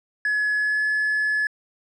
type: tone with pitch glide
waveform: triangle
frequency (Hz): 1697 to 1711.8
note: G#6 to A6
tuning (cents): +37 to -48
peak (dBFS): -17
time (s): 0.25-1.47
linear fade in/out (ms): 2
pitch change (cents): +15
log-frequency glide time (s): 0.56-0.84
effects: tanh soft clip ceiling -15 dBFS + resampled to 24000 Hz